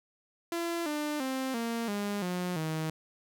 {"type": "tone with pitch steps", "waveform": "sawtooth", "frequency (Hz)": [339.1, 298.6, 263, 231.6, 204, 179.63, 158.2], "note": ["E4", "D4", "C4", "A#3", "G#3", "F3", "D#3"], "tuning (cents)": [49, 29, 9, -11, -31, 49, 29], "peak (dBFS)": -27, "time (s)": [0.52, 2.9], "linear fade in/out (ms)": 2, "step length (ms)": 340, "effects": []}